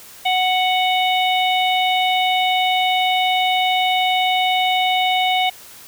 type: harmonic tone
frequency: 740 Hz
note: F#5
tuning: in tune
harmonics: 1 / 3 / 4 / 5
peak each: -17 / -22 / -23 / -24 dBFS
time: 0.25-5.5 s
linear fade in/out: 10 ms
effects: white hiss -41 dBFS RMS until 5.87 s